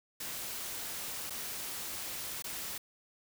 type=noise with dropouts; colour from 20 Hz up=white; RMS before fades=-40 dBFS; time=0.2-2.78 s; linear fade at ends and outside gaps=5 ms; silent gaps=1.298-1.304 / 2.423-2.441 s; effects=none